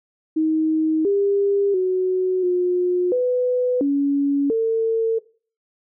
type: tone with pitch steps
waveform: sine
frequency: 315.3 / 400.6 / 370.6 / 358.9 / 498.5 / 281.7 / 450.6 Hz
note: D#4 / G4 / F#4 / F4 / B4 / C#4 / A4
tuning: +23 / +38 / +3 / +47 / +16 / +28 / +41 cents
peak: -16 dBFS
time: 0.36-5.19 s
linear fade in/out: 10 ms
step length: 690 ms
effects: noise-tail reverb RT60 0.4 s tail -19 dB re dry

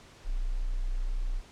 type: tone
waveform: sine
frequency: 30.87 Hz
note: B0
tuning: in tune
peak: -27 dBFS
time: 0.24-1.42 s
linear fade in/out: 50 ms
effects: pink hiss -54 dBFS RMS until 1.51 s + low-pass 7000 Hz 12 dB/octave

